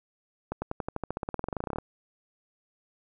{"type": "accelerating click train", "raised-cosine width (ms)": 1, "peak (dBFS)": -17, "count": 24, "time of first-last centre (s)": [0.52, 1.785], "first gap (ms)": 100, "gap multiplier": 0.94, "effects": []}